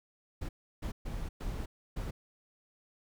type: noise bursts at uneven times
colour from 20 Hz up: brown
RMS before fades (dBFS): -37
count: 5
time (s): 0.41-0.49 / 0.82-0.92 / 1.05-1.29 / 1.4-1.66 / 1.96-2.11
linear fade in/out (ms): 10
effects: none